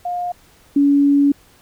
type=tone pair in turn; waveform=sine; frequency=710 / 283.4 Hz; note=F5 / C#4; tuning=+28 / +38 cents; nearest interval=octave + major third; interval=1590 cents; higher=first; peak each=-20 / -10 dBFS; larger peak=second; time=0.05-0.32 / 0.76-1.32 s; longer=second; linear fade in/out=5 ms; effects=pink hiss -51 dBFS RMS until 1.61 s